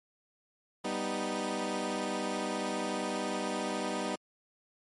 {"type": "chord", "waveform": "15% pulse", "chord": "G augmented", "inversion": "none", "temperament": "equal", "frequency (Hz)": [196, 246.9, 311.1], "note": ["G3", "B3", "D#4"], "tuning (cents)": [0, 0, 0], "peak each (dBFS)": -30, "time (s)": [0.84, 4.16], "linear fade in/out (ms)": 10, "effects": ["MP3 48 kbps"]}